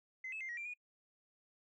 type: tone with pitch steps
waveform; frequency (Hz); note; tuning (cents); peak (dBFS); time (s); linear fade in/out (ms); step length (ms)
sine; 2051 / 2602 / 2099 / 1902 / 2365 / 2452; C7 / E7 / C7 / A#6 / D7 / D#7; -35 / -23 / +5 / +34 / +12 / -26; -40; 0.24-0.738; 5; 83
effects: noise-tail reverb RT60 0.1 s tail -26 dB re dry + tanh soft clip ceiling -37 dBFS